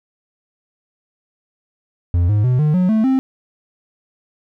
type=tone with pitch steps; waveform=triangle; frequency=87 / 104.66 / 125.91 / 151.48 / 182.23 / 219.2 / 263.7 Hz; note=F2 / G#2 / B2 / D#3 / F#3 / A3 / C4; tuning=-6 / +14 / +34 / -46 / -26 / -6 / +14 cents; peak=-10 dBFS; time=2.14-3.19 s; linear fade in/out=0 ms; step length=150 ms; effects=none